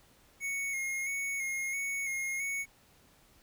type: tone with vibrato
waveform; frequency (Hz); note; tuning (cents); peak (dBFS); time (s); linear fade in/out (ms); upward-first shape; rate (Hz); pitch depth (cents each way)
square; 2183; C#7; -27; -33; 0.4-2.66; 50; square; 1.5; 29
effects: pink hiss -63 dBFS RMS until 3.42 s